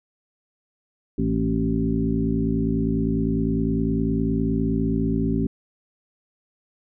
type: harmonic tone with a mistuned harmonic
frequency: 55 Hz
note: A1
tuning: in tune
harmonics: 1 / 2 / 3 / 4 / 5 / 7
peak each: -28 / -31 / -26 / -25 / -25 / -30 dBFS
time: 1.18-5.47 s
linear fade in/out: 5 ms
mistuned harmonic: 4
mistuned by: +41 cents
effects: none